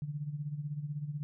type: tone with tremolo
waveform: sine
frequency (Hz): 147.3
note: D3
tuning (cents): +6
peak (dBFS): -32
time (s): 0.02-1.23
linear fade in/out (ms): 0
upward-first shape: sine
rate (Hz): 16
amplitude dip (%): 70
effects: none